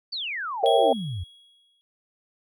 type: exponential sweep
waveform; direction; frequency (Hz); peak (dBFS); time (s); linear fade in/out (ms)
sine; down; 4699 to 79.8; -28; 0.12-1.24; 10
type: chord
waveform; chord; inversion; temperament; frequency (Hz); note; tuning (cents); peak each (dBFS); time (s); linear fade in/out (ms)
sine; A# diminished seventh; none; equal with one note detuned; 466.2 / 546.4 / 659.3 / 784; A#4 / C#5 / E5 / G5; 0 / -25 / 0 / 0; -22; 0.63-0.93; 5
type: tone with exponential decay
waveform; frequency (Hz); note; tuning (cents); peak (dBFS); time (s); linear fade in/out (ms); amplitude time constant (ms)
triangle; 3322; G#7; 0; -25; 0.66-1.81; 0; 250
effects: none